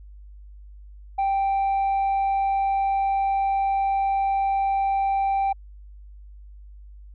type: tone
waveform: sine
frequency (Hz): 784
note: G5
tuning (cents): 0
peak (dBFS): -17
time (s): 1.18-5.53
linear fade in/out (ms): 10
effects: tanh soft clip ceiling -19 dBFS + added 50 Hz sine -41 dBFS peak until 7.14 s